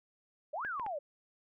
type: exponential two-way sweep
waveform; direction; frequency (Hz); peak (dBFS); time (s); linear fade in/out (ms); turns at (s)
sine; up then down; 546 to 1702 to 546; -35; 0.53-0.99; 10; 0.66
type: clicks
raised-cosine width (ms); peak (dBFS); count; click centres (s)
0.5; -29; 3; 0.649 / 0.797 / 0.864
effects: none